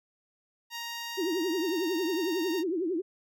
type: tone with pitch glide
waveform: 10% pulse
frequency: 935 to 926.9 Hz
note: A#5 to A#5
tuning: +5 to -10 cents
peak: -27 dBFS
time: 0.7-2.64 s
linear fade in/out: 50 ms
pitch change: -15 cents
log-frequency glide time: 1.57-1.66 s
type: tone with vibrato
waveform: sine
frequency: 349.2 Hz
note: F4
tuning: in tune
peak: -27 dBFS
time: 1.17-3.02 s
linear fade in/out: 20 ms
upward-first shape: triangle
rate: 11 Hz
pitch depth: 230 cents each way
effects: none